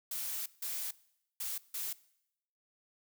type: noise bursts at uneven times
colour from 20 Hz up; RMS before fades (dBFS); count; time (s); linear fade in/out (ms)
blue; -38; 4; 0.11-0.46 / 0.62-0.91 / 1.4-1.58 / 1.74-1.93; 5
effects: noise-tail reverb RT60 0.8 s tail -21 dB re dry